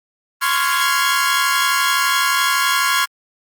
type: chord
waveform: sawtooth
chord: Db major seventh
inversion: third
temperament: equal with one note detuned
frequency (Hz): 1036.9 / 1108.7 / 1396.9 / 1661.2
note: C6 / Db6 / F6 / Ab6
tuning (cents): -16 / 0 / 0 / 0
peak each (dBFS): -17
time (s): 0.41-3.06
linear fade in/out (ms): 20
effects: Opus 32 kbps